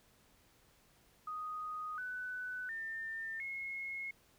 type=tone with pitch steps; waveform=sine; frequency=1244.5 / 1497.2 / 1801.1 / 2167 Hz; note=D#6 / F#6 / A6 / C#7; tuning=0 / +20 / +40 / -40 cents; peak=-39 dBFS; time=1.27-4.11 s; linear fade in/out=5 ms; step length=710 ms; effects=pink hiss -68 dBFS RMS until 4.38 s

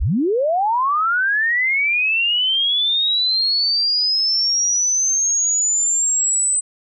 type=linear sweep; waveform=sine; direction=up; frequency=32.12 to 8130 Hz; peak=-15 dBFS; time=0-6.61 s; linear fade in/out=20 ms; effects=none

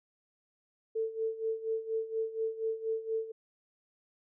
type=tone with tremolo; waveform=sine; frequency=445.6 Hz; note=A4; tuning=22 cents sharp; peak=-28 dBFS; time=0.95-3.32 s; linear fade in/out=10 ms; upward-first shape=sine; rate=4.2 Hz; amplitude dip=80%; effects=none

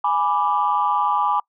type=chord; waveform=sine; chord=G# diminished; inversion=none; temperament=equal; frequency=830.6 / 987.8 / 1174.7 Hz; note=G#5 / B5 / D6; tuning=0 / 0 / 0 cents; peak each=-21 dBFS; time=0.04-1.4 s; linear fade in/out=5 ms; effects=noise-tail reverb RT60 0.1 s tail -25 dB re dry + tanh soft clip ceiling -8 dBFS

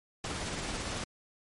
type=noise with tremolo; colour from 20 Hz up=pink; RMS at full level=-35 dBFS; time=0.24-1.04 s; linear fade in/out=2 ms; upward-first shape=sine; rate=18 Hz; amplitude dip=25%; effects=low-pass 9000 Hz 12 dB/octave + MP3 48 kbps

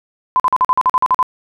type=tone bursts; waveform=sine; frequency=1016 Hz; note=B5; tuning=49 cents sharp; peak=-9 dBFS; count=11; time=0.36-1.228 s; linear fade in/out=0 ms; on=38 ms; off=45 ms; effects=none

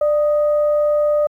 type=tone with frequency modulation; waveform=sine; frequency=594 Hz; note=D5; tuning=20 cents sharp; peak=-13 dBFS; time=0.01-1.27 s; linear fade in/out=5 ms; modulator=650 Hz; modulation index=0.32; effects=high-pass 150 Hz 12 dB/octave + 9-bit

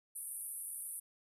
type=band-pass noise; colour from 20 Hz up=white; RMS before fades=-44 dBFS; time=0.15-1 s; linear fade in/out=10 ms; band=9000 to 12000 Hz; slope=96 dB/octave; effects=none

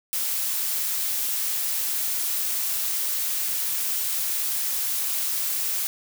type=noise; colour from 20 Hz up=blue; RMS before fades=-26 dBFS; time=0.13-5.87 s; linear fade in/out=0 ms; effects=none

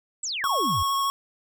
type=exponential sweep; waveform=sine; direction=down; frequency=8200 to 71 Hz; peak=-27 dBFS; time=0.23-0.83 s; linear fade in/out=5 ms
type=tone with vibrato; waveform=square; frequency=1100 Hz; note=C#6; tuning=14 cents flat; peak=-23 dBFS; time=0.44-1.1 s; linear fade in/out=0 ms; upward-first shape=triangle; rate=13 Hz; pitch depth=17 cents each way
effects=none

